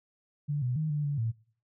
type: tone with pitch steps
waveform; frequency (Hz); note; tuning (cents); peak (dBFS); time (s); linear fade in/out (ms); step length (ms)
sine; 146 / 124.3 / 155.8 / 148 / 143.9 / 113.4; D3 / B2 / D#3 / D3 / D3 / A#2; -10 / +12 / +3 / +14 / -35 / -47; -27; 0.48-1.32; 20; 140
effects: noise-tail reverb RT60 0.5 s tail -23 dB re dry